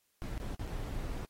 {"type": "noise with dropouts", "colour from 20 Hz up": "brown", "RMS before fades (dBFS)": -38, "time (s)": [0.22, 1.25], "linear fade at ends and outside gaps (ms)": 0, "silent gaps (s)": [[0.378, 0.401], [0.55, 0.595], [0.671, 0.676]], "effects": ["white hiss -75 dBFS RMS until 1.29 s", "AAC 48 kbps"]}